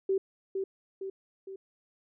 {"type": "tone with echo", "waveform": "sine", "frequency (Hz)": 385.7, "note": "G4", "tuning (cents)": -28, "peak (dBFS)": -24, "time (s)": [0.09, 0.18], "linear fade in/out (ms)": 5, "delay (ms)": 460, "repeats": 3, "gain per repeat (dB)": -5, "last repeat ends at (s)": 1.56, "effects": []}